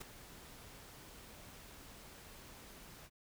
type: noise with ADSR envelope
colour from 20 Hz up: pink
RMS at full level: -44 dBFS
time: 0-3.1 s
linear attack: 14 ms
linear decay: 10 ms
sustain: -11 dB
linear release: 51 ms
effects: none